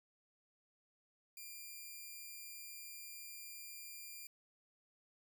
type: tone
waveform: 5% pulse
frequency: 2389 Hz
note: D7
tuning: 29 cents sharp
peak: -39 dBFS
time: 1.37-4.27 s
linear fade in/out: 2 ms
effects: none